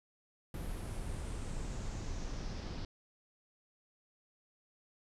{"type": "noise with low-pass filter sweep", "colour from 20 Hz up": "brown", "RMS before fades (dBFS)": -40, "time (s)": [0.54, 2.85], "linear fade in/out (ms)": 2, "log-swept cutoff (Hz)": [12000, 4800], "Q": 3.5, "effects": []}